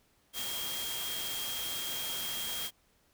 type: tone in noise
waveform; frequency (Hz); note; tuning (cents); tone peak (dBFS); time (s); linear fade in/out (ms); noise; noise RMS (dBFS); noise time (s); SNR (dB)
sine; 3235; G#7; -46; -38; 0.33-2.71; 50; white; -38; 0.33-2.71; -3
effects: pink hiss -69 dBFS RMS until 3.13 s